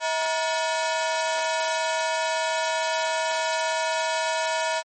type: ring-modulated tone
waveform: sawtooth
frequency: 796 Hz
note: G5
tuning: 26 cents sharp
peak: -16 dBFS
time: 0-4.83 s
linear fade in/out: 50 ms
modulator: 154 Hz
effects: MP3 32 kbps

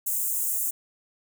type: high-pass noise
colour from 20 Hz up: white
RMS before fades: -27 dBFS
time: 0.06-0.71 s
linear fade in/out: 10 ms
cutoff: 7000 Hz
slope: 48 dB/octave
effects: none

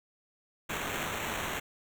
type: noise with sample-and-hold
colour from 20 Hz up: white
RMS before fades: -35 dBFS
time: 0.69-1.6 s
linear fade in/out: 10 ms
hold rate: 4900 Hz
effects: none

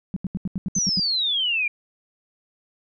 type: tone bursts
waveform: sine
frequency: 188 Hz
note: F#3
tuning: 28 cents sharp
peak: -22 dBFS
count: 9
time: 0.14-0.996 s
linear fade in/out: 0 ms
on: 24 ms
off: 80 ms
type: exponential sweep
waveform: sine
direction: down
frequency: 6272 to 2349 Hz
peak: -20 dBFS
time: 0.75-1.68 s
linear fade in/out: 5 ms
effects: none

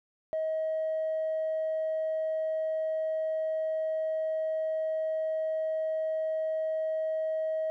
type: tone with tanh clipping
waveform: triangle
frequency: 634 Hz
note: D#5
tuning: 32 cents sharp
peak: -28 dBFS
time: 0.33-7.7 s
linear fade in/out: 0 ms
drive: 5 dB
effects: none

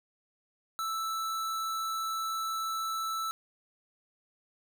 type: tone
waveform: square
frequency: 1319 Hz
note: E6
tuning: 1 cent sharp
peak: -32 dBFS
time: 0.79-3.31 s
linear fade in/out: 0 ms
effects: none

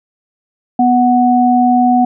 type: tone pair together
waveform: sine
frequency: 246.9 / 740 Hz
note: B3 / F#5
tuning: 0 / 0 cents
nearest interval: octave + perfect fifth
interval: 1900 cents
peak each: -10 dBFS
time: 0.79-2.05 s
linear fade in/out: 5 ms
effects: none

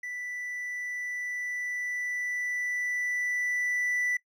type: tone with level ramp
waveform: triangle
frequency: 1975.5 Hz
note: B6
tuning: in tune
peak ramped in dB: -33 to -24 dBFS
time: 0.03-4.17 s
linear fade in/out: 5 ms
effects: noise-tail reverb RT60 0.1 s tail -21 dB re dry

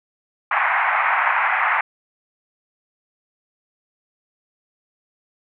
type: band-pass noise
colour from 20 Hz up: pink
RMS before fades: -19 dBFS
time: 0.51-1.81 s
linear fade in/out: 5 ms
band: 760 to 2300 Hz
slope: 48 dB/octave
effects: none

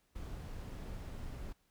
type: noise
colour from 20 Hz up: brown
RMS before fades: -44 dBFS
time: 0.15-1.53 s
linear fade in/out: 10 ms
effects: pink hiss -75 dBFS RMS until 1.7 s

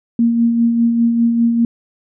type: tone with tremolo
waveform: sine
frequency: 233.1 Hz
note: A#3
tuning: in tune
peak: -9 dBFS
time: 0.19-1.65 s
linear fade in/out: 2 ms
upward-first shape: sine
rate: 5 Hz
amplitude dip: 40%
effects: none

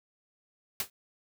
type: noise with exponential decay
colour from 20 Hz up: white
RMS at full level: -27 dBFS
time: 0.8-0.9 s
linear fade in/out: 2 ms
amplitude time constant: 21 ms
effects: none

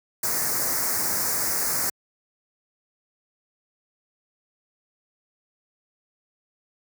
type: band-stop noise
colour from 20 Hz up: white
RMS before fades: -25 dBFS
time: 0.23-1.9 s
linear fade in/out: 5 ms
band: 2100 to 4800 Hz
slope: 48 dB/octave
effects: high-pass 80 Hz 12 dB/octave

